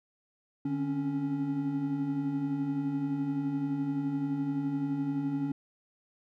triangle tone cluster, 148 / 267.9 / 279.6 Hz, D3 / C4 / C#4, +14 / +41 / +15 cents, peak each -34 / -37 / -28 dBFS, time 0.65-5.52 s, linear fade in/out 5 ms, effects none

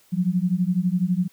sine beating tone pair, 174.61 / 186.61 Hz, F3 / F#3, 0 / +15 cents, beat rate 12 Hz, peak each -22 dBFS, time 0.12-1.28 s, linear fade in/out 20 ms, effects white hiss -58 dBFS RMS until 1.32 s

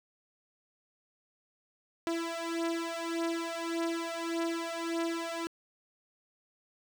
sawtooth beating tone pair, 332.7 / 334.4 Hz, E4 / E4, +16 / +25 cents, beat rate 1.7 Hz, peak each -31 dBFS, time 2.07-5.47 s, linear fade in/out 0 ms, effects low-pass 8000 Hz 12 dB/octave + 9-bit

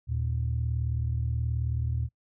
sine tone pair together, 77.78 / 116.54 Hz, D#2 / A#2, 0 / 0 cents, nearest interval perfect fifth, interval 700 cents, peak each -28 dBFS, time 0.07-2.09 s, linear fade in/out 50 ms, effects noise-tail reverb RT60 0.1 s tail -26 dB re dry + tanh soft clip ceiling -19 dBFS

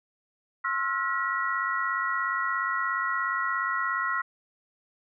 sine tone cluster, 1071 / 1326 / 1423 / 1923 Hz, C6 / E6 / F6 / B6, +40 / +10 / +32 / -47 cents, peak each -31 dBFS, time 0.64-4.22 s, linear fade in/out 10 ms, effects none

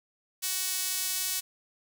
sawtooth tone with high-pass filter, 373.6 Hz, F#4, 17 cents sharp, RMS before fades -31 dBFS, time 0.42-1.41 s, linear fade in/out 20 ms, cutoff 5400 Hz, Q 0.55, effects none

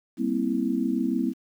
sine chord, C dominant seventh, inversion second, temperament just, 196.22 / 235.5 / 261.6 / 327 Hz, G3 / Bb3 / C4 / E4, +2 / +18 / 0 / -14 cents, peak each -31 / -27 / -27 / -29 dBFS, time 0.17-1.34 s, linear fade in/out 50 ms, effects 9-bit

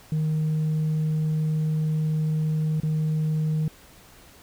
sine tone with dropouts, 155.56 Hz, D#3, in tune, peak -19 dBFS, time 0.12-3.68 s, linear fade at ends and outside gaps 2 ms, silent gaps 2.801-2.833 s, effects tanh soft clip ceiling -20 dBFS + pink hiss -51 dBFS RMS until 4.42 s

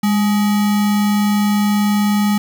sine tone with sample-and-hold, 205.5 Hz, G#3, 18 cents flat, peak -12 dBFS, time 0.03-2.38 s, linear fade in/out 5 ms, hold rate 1050 Hz, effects none

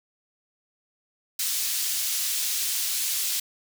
pink high-pass noise, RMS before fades -27 dBFS, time 1.39-3.4 s, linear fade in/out 5 ms, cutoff 4400 Hz, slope 12 dB/octave, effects none

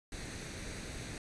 pink noise with comb filter, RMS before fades -43 dBFS, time 0.12-1.18 s, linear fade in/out 2 ms, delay 0.48 ms, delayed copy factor +0.5, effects resampled to 22050 Hz

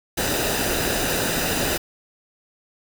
pink noise with comb filter, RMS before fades -23 dBFS, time 0.17-1.78 s, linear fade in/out 10 ms, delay 0.91 ms, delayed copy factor -0.55, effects none

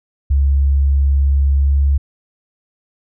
sine tone with pitch glide, 69.3 to 69.9 Hz, C#2 to C#2, 0 to +15 cents, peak -10 dBFS, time 0.3-1.98 s, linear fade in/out 10 ms, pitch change +15 cents, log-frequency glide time 1.56-1.76 s, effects none

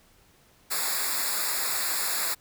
white noise with comb filter, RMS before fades -28 dBFS, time 0.7-2.35 s, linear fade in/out 20 ms, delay 0.33 ms, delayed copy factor -0.95, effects pink hiss -60 dBFS RMS until 2.4 s

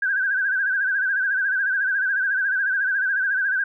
sine tone with vibrato, 1568 Hz, G6, in tune, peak -19 dBFS, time 0.02-3.64 s, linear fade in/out 5 ms, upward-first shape sine, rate 14 Hz, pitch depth 84 cents each way, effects none

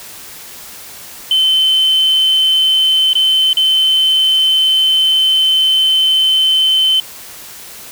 sine tone with dropouts, 3069 Hz, G7, 37 cents flat, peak -7 dBFS, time 1.31-7 s, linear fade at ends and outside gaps 2 ms, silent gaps 3.132-3.153 / 3.531-3.57 s, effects tanh soft clip ceiling -6 dBFS + white hiss -33 dBFS RMS until 7.91 s

